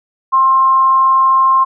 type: tone with amplitude modulation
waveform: sine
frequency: 1059 Hz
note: C6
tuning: 21 cents sharp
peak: -6 dBFS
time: 0.32-1.65 s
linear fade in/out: 20 ms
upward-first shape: sine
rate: 277 Hz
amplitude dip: 25%
effects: none